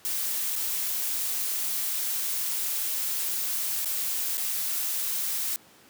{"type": "noise with dropouts", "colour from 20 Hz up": "blue", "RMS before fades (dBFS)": -29, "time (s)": [0.05, 5.56], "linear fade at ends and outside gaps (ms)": 0, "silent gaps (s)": [[0.556, 0.561], [3.847, 3.857], [4.371, 4.378]], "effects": ["pink hiss -55 dBFS RMS until 5.89 s", "high-pass 150 Hz 12 dB/octave"]}